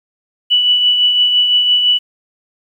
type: tone with tremolo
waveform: sine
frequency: 2959 Hz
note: F#7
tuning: 1 cent flat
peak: -7 dBFS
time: 0.5-1.99 s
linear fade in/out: 20 ms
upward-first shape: triangle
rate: 5.9 Hz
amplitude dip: 45%
effects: 8-bit